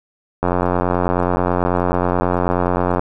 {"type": "click train", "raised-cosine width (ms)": 1, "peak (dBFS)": -3, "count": 230, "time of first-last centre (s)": [0.43, 2.994], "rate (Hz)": 89.3, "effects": []}